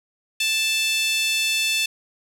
5% pulse tone with high-pass filter, 880 Hz, A5, in tune, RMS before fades -22 dBFS, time 0.4-1.86 s, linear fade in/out 5 ms, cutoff 2900 Hz, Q 8.1, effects none

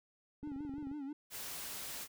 triangle tone with vibrato, 284.7 Hz, C#4, 46 cents sharp, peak -38 dBFS, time 0.43-1.13 s, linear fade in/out 5 ms, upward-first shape sine, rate 6.1 Hz, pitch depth 100 cents each way
click train, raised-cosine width 3 ms, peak -38 dBFS, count 12, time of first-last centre 0.43-0.915 s, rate 22.7 Hz
white noise, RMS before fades -44 dBFS, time 1.3-2.08 s, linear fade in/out 50 ms
effects none

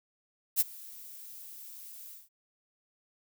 violet noise with ADSR envelope, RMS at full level -23 dBFS, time 0.56-2.29 s, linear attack 43 ms, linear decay 26 ms, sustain -24 dB, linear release 180 ms, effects none

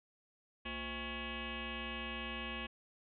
sine tone with frequency modulation, 1396.9 Hz, F6, in tune, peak -39 dBFS, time 0.65-2.67 s, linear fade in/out 10 ms, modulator 292 Hz, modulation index 5.7, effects none

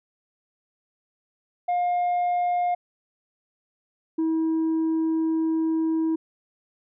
sine tone pair in turn, 710 / 322 Hz, F5 / E4, +28 / -41 cents, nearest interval octave + major second, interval 1369 cents, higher first, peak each -18 dBFS, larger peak neither, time 1.68-2.75 / 4.18-6.16 s, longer second, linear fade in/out 10 ms, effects tanh soft clip ceiling -20 dBFS

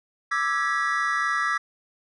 triangle chord, E dominant seventh, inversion third, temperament equal with one note detuned, 1174.7 / 1318.5 / 1661.2 / 1942.7 Hz, D6 / E6 / G#6 / B6, 0 / 0 / 0 / -29 cents, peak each -26 dBFS, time 0.31-1.58 s, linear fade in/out 10 ms, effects resampled to 22050 Hz

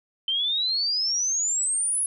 sine exponential sweep, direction up, 3082 to 10650 Hz, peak -22 dBFS, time 0.28-2.06 s, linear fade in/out 2 ms, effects none

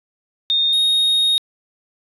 sine / triangle tone pair in turn, 3674 / 3727 Hz, A#7 / A#7, -26 / -1 cents, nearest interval unison, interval 25 cents, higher second, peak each -14 / -12 dBFS, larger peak second, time 0.5-0.73 / 0.73-1.38 s, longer second, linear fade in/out 0 ms, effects resampled to 32000 Hz

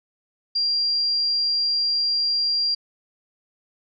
sine tone, 4763 Hz, D8, 24 cents sharp, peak -19 dBFS, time 0.55-2.75 s, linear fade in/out 10 ms, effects none

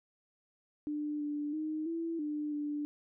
sine tone with pitch steps, 297.8 / 294.2 / 310.2 / 331.4 / 298.7 / 294.4 Hz, D4 / D4 / D#4 / E4 / D4 / D4, +24 / +3 / -5 / +9 / +29 / +4 cents, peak -33 dBFS, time 0.87-2.85 s, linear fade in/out 0 ms, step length 330 ms, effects none

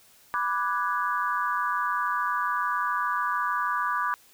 sine chord, G# half-diminished seventh, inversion first, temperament equal, 987.8 / 1174.7 / 1480 / 1661.2 Hz, B5 / D6 / F#6 / G#6, 0 / 0 / 0 / 0 cents, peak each -30 / -27 / -32 / -33 dBFS, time 0.34-4.14 s, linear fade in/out 0 ms, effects white hiss -57 dBFS RMS until 4.33 s

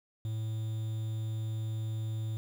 triangle tone with quantisation, 110 Hz, A2, in tune, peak -30 dBFS, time 0.25-2.37 s, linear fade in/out 0 ms, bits 9, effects none

